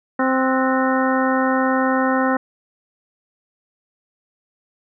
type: harmonic tone with a mistuned harmonic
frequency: 261.6 Hz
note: C4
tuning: in tune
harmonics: 1 / 2 / 3 / 4 / 5 / 6 / 7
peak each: -19 / -22 / -24 / -25 / -26 / -27 / -27 dBFS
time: 0.19-2.37 s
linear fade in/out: 5 ms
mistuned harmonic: 6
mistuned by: -100 cents
effects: none